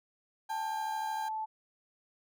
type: tone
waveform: 30% pulse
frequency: 800 Hz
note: G5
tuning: 35 cents sharp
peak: -37 dBFS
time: 0.49-1.29 s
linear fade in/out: 10 ms
type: tone with pitch glide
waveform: sine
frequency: 880 to 872.9 Hz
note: A5 to A5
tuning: 0 to -14 cents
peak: -33 dBFS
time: 0.49-1.46 s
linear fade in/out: 20 ms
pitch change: -14 cents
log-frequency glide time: 0.61-0.78 s
effects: none